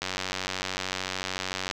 click train, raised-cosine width 0.2 ms, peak -12 dBFS, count 159, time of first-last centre 0.02-1.712 s, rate 93.4 Hz, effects none

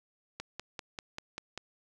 click train, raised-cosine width 0.2 ms, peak -21 dBFS, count 7, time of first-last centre 0.4-1.576 s, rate 5.1 Hz, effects none

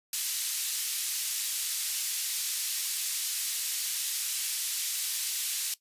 white band-pass noise, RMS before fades -32 dBFS, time 0.13-5.74 s, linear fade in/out 2 ms, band 3100 to 13000 Hz, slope 12 dB/octave, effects noise-tail reverb RT60 0.1 s tail -17 dB re dry + resampled to 32000 Hz

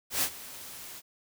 white noise with ADSR envelope, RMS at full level -26 dBFS, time 0.1-1.02 s, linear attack 120 ms, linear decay 73 ms, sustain -18 dB, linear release 42 ms, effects none

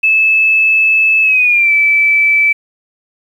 sine tone with pitch glide, 2612 to 2314 Hz, E7 to D7, -17 to -26 cents, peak -7 dBFS, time 0.03-2.53 s, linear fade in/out 10 ms, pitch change -209 cents, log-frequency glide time 1.22-1.72 s, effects 7-bit

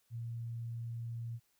sine tone, 116.5 Hz, A#2, 1 cent flat, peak -38 dBFS, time 0.1-1.4 s, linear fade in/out 50 ms, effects white hiss -75 dBFS RMS until 1.59 s

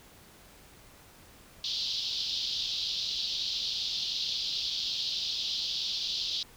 pink band-pass noise, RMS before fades -33 dBFS, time 1.64-6.43 s, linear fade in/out 2 ms, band 3300 to 5000 Hz, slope 48 dB/octave, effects pink hiss -55 dBFS RMS until 6.56 s

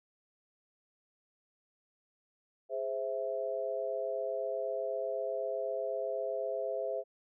sine chord, Ab augmented, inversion none, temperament equal, 415.3 / 523.3 / 659.3 Hz, Ab4 / C5 / E5, 0 / 0 / 0 cents, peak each -39 / -36 / -36 dBFS, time 2.69-7.04 s, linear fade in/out 50 ms, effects none

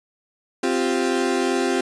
35% pulse chord, C suspended fourth, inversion none, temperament equal, 261.6 / 349.2 / 392 Hz, C4 / F4 / G4, 0 / 0 / 0 cents, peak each -22 dBFS, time 0.63-1.81 s, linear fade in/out 5 ms, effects resampled to 22050 Hz

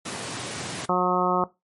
pink high-pass noise, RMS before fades -33 dBFS, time 0.05-0.86 s, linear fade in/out 10 ms, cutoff 100 Hz, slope 48 dB/octave
harmonic tone, 181 Hz, F#3, 38 cents flat, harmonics 1 / 2 / 3 / 4 / 5 / 6 / 7, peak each -27 / -27 / -27 / -27 / -27 / -27 / -27 dBFS, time 0.89-1.44 s, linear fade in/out 2 ms
effects noise-tail reverb RT60 0.2 s tail -18 dB re dry + MP3 48 kbps

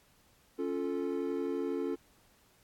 triangle chord, Db augmented, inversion none, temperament equal, 277.2 / 349.2 / 440 Hz, Db4 / F4 / A4, 0 / 0 / 0 cents, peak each -34 dBFS, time 0.58-1.96 s, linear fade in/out 20 ms, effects pink hiss -66 dBFS RMS until 2.63 s + AAC 64 kbps

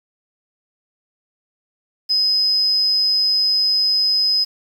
sine tone, 5050 Hz, D#8, 25 cents sharp, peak -14 dBFS, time 2.09-4.45 s, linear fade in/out 20 ms, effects 7-bit

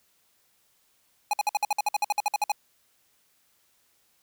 square tone bursts, 831 Hz, G#5, 1 cent sharp, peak -22 dBFS, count 16, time 1.31-2.519 s, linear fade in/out 2 ms, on 24 ms, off 55 ms, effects white hiss -67 dBFS RMS until 4.22 s

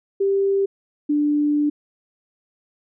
sine tone pair in turn, 393.5 / 294.8 Hz, G4 / D4, +7 / +7 cents, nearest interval perfect fourth, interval 500 cents, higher first, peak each -16 / -16 dBFS, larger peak neither, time 0.2-0.66 / 1.09-1.7 s, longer second, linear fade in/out 10 ms, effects none

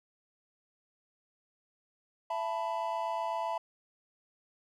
triangle chord, E suspended fourth, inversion none, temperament equal with one note detuned, 669.2 / 880 / 987.8 Hz, E5 / A5 / B5, +26 / 0 / 0 cents, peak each -34 dBFS, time 2.3-3.58 s, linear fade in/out 5 ms, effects none

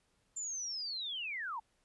sine linear sweep, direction down, 7270 to 833 Hz, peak -37 dBFS, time 0.36-1.6 s, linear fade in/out 10 ms, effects pink hiss -75 dBFS RMS until 1.84 s + resampled to 24000 Hz

